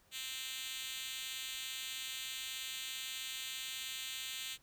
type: tone with high-pass filter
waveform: 5% pulse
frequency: 261.6 Hz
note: C4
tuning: in tune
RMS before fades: -43 dBFS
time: 0.11-4.58 s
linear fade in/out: 50 ms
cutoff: 3600 Hz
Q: 1.5
effects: pink hiss -69 dBFS RMS until 4.62 s